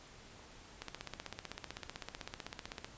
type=click train; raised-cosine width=0.2 ms; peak=-24 dBFS; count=33; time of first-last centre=0.82-2.845 s; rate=15.8 Hz; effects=pink hiss -56 dBFS RMS until 2.97 s + resampled to 16000 Hz